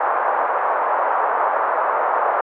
white band-pass noise, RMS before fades -19 dBFS, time 0-2.41 s, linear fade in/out 5 ms, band 570 to 1200 Hz, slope 24 dB/octave, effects low-pass 2000 Hz 12 dB/octave

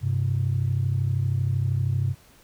sine tone pair together, 98 / 130.81 Hz, G2 / C3, 0 / 0 cents, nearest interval perfect fourth, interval 500 cents, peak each -23 dBFS, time 0.01-2.15 s, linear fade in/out 50 ms, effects tanh soft clip ceiling -15 dBFS + pink hiss -55 dBFS RMS until 2.43 s

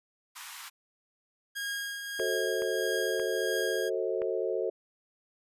pink high-pass noise, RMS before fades -44 dBFS, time 0.35-0.7 s, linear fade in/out 20 ms, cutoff 910 Hz, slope 48 dB/octave
sawtooth tone with tremolo, 1631 Hz, G#6, 32 cents flat, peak -28 dBFS, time 1.55-3.9 s, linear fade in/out 20 ms, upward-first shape triangle, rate 1.6 Hz, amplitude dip 50%
sine chord, F# diminished seventh, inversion none, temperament just, 370 / 444 / 532.8 / 639.4 Hz, F#4 / A4 / C5 / Eb5, 0 / +16 / +31 / +47 cents, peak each -33 / -32 / -34 / -37 dBFS, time 2.19-4.7 s, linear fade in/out 5 ms
clicks, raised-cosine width 0.5 ms, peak -27 dBFS, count 4, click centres 2.197 / 2.621 / 3.197 / 4.219 s
effects resampled to 32000 Hz

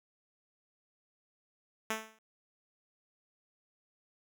5% pulse tone with exponential decay, 220 Hz, A3, in tune, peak -19 dBFS, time 1.9-2.19 s, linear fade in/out 5 ms, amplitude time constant 63 ms, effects none

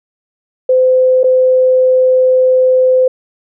sine tone with dropouts, 513 Hz, C5, 34 cents flat, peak -6 dBFS, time 0.69-3.08 s, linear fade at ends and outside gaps 5 ms, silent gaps 1.233-1.241 s, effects none

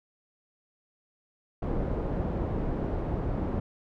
pink low-pass noise, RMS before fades -30 dBFS, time 1.62-3.6 s, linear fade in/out 5 ms, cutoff 610 Hz, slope 12 dB/octave, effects none

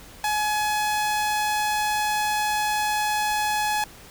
sawtooth tone, 845 Hz, G#5, 30 cents sharp, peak -18 dBFS, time 0.24-3.84 s, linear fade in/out 2 ms, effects added 50 Hz sine -52 dBFS peak until 4.1 s + pink hiss -46 dBFS RMS until 4.1 s

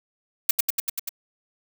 blue noise with echo, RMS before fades -17 dBFS, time 0.49-0.51 s, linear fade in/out 5 ms, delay 97 ms, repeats 6, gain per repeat -2 dB, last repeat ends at 1.092 s, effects none

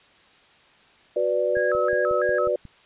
sine chord, B minor, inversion second, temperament equal, 370 / 493.9 / 587.3 Hz, F#4 / B4 / D5, 0 / 0 / 0 cents, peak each -27 / -24 / -23 dBFS, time 1.16-2.56 s, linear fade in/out 5 ms
sine tone with vibrato, 1456 Hz, F#6, 28 cents flat, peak -26 dBFS, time 1.55-2.48 s, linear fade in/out 10 ms, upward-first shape square, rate 3 Hz, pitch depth 210 cents each way
click train, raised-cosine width 5 ms, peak -29 dBFS, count 7, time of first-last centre 1.57-2.653 s, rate 5.54 Hz
effects white hiss -55 dBFS RMS until 2.85 s + resampled to 8000 Hz

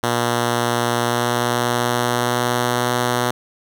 5% pulse tone with pitch glide, 120 to 122.38 Hz, B2 to B2, -49 to -15 cents, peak -6 dBFS, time 0.03-3.31 s, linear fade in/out 5 ms, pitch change +34 cents, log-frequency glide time 1.07-2.92 s, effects none

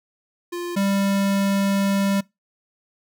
square tone pair in turn, 349.2 / 197.46 Hz, F4 / G3, 0 / +13 cents, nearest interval minor seventh, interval 987 cents, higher first, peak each -27 / -19 dBFS, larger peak second, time 0.52-0.76 / 0.76-2.21 s, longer second, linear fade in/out 10 ms, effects noise-tail reverb RT60 0.2 s tail -23 dB re dry

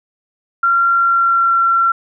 sine tone with pitch glide, 1376 to 1360.2 Hz, F6 to F6, -26 to -46 cents, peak -10 dBFS, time 0.63-1.92 s, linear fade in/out 5 ms, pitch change -20 cents, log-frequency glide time 0.93-1.65 s, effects none

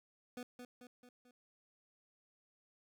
25% pulse tone with echo, 246.9 Hz, B3, in tune, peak -40 dBFS, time 0.37-0.43 s, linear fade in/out 2 ms, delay 220 ms, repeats 4, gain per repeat -5 dB, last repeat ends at 1.31 s, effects none

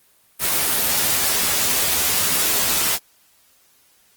white noise with comb filter, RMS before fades -19 dBFS, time 0.39-2.99 s, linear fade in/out 50 ms, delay 12 ms, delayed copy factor +0.75, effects white hiss -57 dBFS RMS until 4.16 s + Opus 24 kbps

